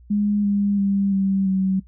sine tone with pitch steps, 206.3 / 202.2 / 198.12 / 194.16 / 190.27 Hz, G#3 / G#3 / G3 / G3 / F#3, -11 / -46 / +19 / -16 / +49 cents, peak -17 dBFS, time 0.1-1.8 s, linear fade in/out 10 ms, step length 340 ms, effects noise-tail reverb RT60 0.1 s tail -20 dB re dry + added 60 Hz sine -45 dBFS peak until 1.87 s

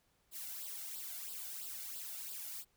blue noise with flanger, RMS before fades -45 dBFS, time 0.31-2.65 s, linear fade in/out 50 ms, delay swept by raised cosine 0.23 to 1.43 ms, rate 3 Hz, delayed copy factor +0.7, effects pink hiss -75 dBFS RMS until 2.76 s

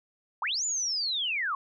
sine linear two-way sweep, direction up then down, 784 to 7110 to 1042 Hz, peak -27 dBFS, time 0.42-1.55 s, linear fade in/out 2 ms, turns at 0.65 s, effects none

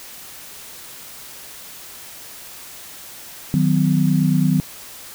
sine chord, B major, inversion first, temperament equal with one note detuned, 155.56 / 185 / 252.7 Hz, D#3 / F#3 / B3, 0 / 0 / +40 cents, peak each -17 / -18 / -20 dBFS, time 3.54-4.6 s, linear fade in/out 0 ms, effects white hiss -38 dBFS RMS until 5.14 s

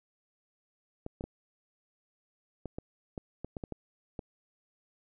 clicks, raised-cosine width 2 ms, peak -24 dBFS, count 11, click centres 1.064 / 1.209 / 1.24 / 2.657 / 2.785 / 3.178 / 3.446 / 3.568 / 3.638 / 3.723 / 4.192 s, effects none

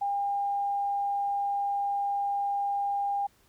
sine tone, 804 Hz, G5, 44 cents sharp, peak -26 dBFS, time 0.01-3.27 s, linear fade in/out 10 ms, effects pink hiss -64 dBFS RMS until 3.48 s

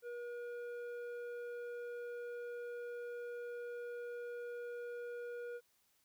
square tone with low-pass filter, 480 Hz, B4, 49 cents flat, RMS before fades -45 dBFS, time 0.02-5.61 s, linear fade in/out 50 ms, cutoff 1300 Hz, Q 1.2, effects white hiss -75 dBFS RMS until 6.04 s

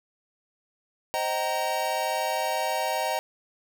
square chord, C minor seventh, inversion none, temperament equal with one note detuned, 523.3 / 622.3 / 764.3 / 932.3 Hz, C5 / Eb5 / G5 / Bb5, 0 / 0 / -44 / 0 cents, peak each -35 / -31 / -31 / -31 dBFS, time 1.14-3.19 s, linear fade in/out 0 ms, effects none

